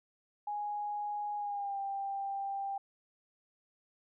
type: tone with pitch glide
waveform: sine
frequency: 829 to 790.2 Hz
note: G#5 to G5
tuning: -3 to +14 cents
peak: -34 dBFS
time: 0.47-2.78 s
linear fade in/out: 5 ms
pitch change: -83 cents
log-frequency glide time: 1.37-1.79 s
effects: none